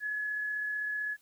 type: tone with amplitude modulation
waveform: sine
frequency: 1698 Hz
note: G#6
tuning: 38 cents sharp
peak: -30 dBFS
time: 0-1.17 s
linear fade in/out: 50 ms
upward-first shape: sine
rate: 35.7 Hz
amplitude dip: 25%
effects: white hiss -67 dBFS RMS until 1.21 s